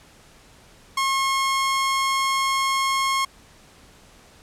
sawtooth tone, 1080 Hz, C#6, 45 cents flat, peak -16 dBFS, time 0.97-3.25 s, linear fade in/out 5 ms, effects pink hiss -51 dBFS RMS until 4.42 s + low-pass 10000 Hz 12 dB/octave

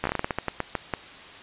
slowing click train, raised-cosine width 0.5 ms, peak -10 dBFS, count 14, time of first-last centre 0.04-0.938 s, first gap 14 ms, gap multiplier 1.24, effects white hiss -44 dBFS RMS until 1.42 s + resampled to 8000 Hz

